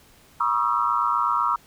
sine tone cluster, 960 / 1104 / 1224 / 1332 Hz, B5 / C#6 / D#6 / E6, -49 / -7 / -29 / +18 cents, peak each -25 dBFS, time 0.4-1.56 s, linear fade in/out 5 ms, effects pink hiss -54 dBFS RMS until 1.66 s

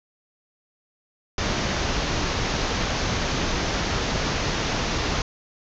pink low-pass noise, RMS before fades -25 dBFS, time 1.38-5.22 s, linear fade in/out 2 ms, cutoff 6600 Hz, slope 96 dB/octave, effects none

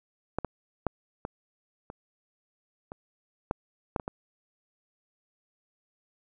clicks, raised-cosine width 1 ms, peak -14 / -17 / -12 / -19 / -26 / -25 / -13 / -12 / -22 / -19 dBFS, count 10, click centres 0.386 / 0.447 / 0.867 / 1.251 / 1.901 / 2.919 / 3.511 / 3.962 / 3.998 / 4.079 s, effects none

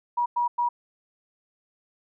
sine tone bursts at uneven times, 961 Hz, B5, 48 cents flat, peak -21 dBFS, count 3, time 0.17-0.26 / 0.36-0.48 / 0.58-0.69 s, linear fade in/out 10 ms, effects none

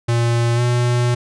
square tone with pitch glide, 117.9 to 121.57 Hz, A#2 to B2, +20 to -27 cents, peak -15 dBFS, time 0.08-1.15 s, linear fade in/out 10 ms, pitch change +53 cents, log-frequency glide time 0.55-0.61 s, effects resampled to 22050 Hz

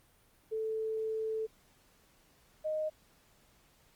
sine tone pair in turn, 440 / 619.9 Hz, A4 / D#5, 0 / -7 cents, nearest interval tritone, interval 593 cents, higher second, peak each -32 / -31 dBFS, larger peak second, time 0.51-1.47 / 2.64-2.9 s, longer first, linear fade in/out 20 ms, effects pink hiss -66 dBFS RMS until 3.95 s + Opus 32 kbps

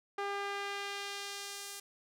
sawtooth tone with band-pass filter sweep, 401 Hz, G4, 39 cents sharp, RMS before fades -40 dBFS, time 0.18-1.8 s, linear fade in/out 5 ms, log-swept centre 1100 to 9200 Hz, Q 0.77, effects none

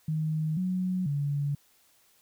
sine tone with pitch steps, 156.2 / 184 / 143.3 Hz, D#3 / F#3 / D3, +7 / -9 / -42 cents, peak -26 dBFS, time 0.08-1.55 s, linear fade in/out 5 ms, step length 490 ms, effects white hiss -64 dBFS RMS until 2.21 s

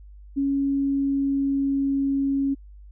sine tone with pitch glide, 277.2 to 275.3 Hz, C#4 to C#4, 0 to -12 cents, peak -20 dBFS, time 0.36-2.55 s, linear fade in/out 20 ms, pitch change -12 cents, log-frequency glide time 0.55-2 s, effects added 50 Hz sine -42 dBFS peak until 2.91 s

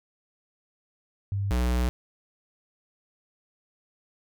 sine / square tone pair in turn, 99.4 / 61.21 Hz, G2 / B1, +25 / -15 cents, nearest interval minor sixth, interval 840 cents, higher first, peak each -25 / -23 dBFS, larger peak second, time 1.32-1.51 / 1.51-1.89 s, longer second, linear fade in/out 0 ms, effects none

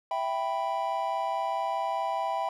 triangle chord, E minor, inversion none, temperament equal, 659.3 / 784 / 987.8 Hz, E5 / G5 / B5, 0 / 0 / 0 cents, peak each -31 / -29 / -30 dBFS, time 0.11-2.49 s, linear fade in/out 2 ms, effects none

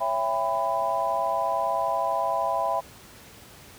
sine chord, C# half-diminished seventh, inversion none, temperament just, 554.4 / 665.2 / 798.3 / 997.9 Hz, C#5 / E5 / G5 / B5, 0 / +16 / +31 / +18 cents, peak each -33 / -27 / -29 / -27 dBFS, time 0-2.81 s, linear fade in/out 20 ms, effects pink hiss -48 dBFS RMS until 3.78 s + high-pass 60 Hz 12 dB/octave

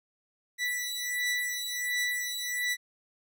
sawtooth beating tone pair, 1966 / 1967.4 Hz, B6 / B6, -8 / -7 cents, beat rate 1.4 Hz, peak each -29 dBFS, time 0.58-2.77 s, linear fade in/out 50 ms, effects none

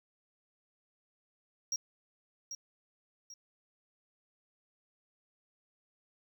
triangle tone with echo, 5630 Hz, F8, 13 cents sharp, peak -30 dBFS, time 1.72-1.76 s, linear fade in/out 2 ms, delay 790 ms, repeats 2, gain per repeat -8 dB, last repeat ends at 3.34 s, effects 12-bit

